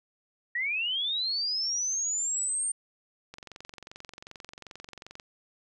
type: linear sweep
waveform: sine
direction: up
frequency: 1864.7 to 8830 Hz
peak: -27 dBFS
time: 0.55-2.72 s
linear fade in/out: 5 ms
type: click train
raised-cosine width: 0.2 ms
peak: -26 dBFS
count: 43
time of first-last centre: 3.34-5.198 s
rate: 22.6 Hz
effects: none